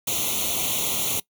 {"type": "noise with comb filter", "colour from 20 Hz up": "white", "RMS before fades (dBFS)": -25, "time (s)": [0.07, 1.2], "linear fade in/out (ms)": 5, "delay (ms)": 0.3, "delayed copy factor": 1, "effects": ["noise-tail reverb RT60 0.1 s tail -21 dB re dry", "high-pass 60 Hz 12 dB/octave"]}